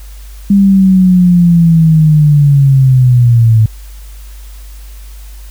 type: linear sweep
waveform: sine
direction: down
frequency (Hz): 200.5 to 108.5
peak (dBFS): -3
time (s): 0.5-3.66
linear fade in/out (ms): 5
effects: added 50 Hz sine -27 dBFS peak until 5.5 s + white hiss -41 dBFS RMS until 5.5 s